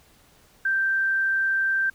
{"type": "tone", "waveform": "sine", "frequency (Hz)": 1568, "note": "G6", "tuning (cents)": 0, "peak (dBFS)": -20, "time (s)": [0.65, 1.9], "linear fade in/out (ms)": 5, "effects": ["pink hiss -57 dBFS RMS until 1.94 s"]}